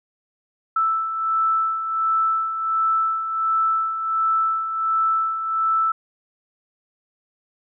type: beating tone pair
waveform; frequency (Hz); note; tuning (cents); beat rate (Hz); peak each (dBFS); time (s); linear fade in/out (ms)
sine; 1318.5 / 1319.9; E6 / E6; 0 / +2; 1.4; -27 / -19; 0.76-5.92; 5
effects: none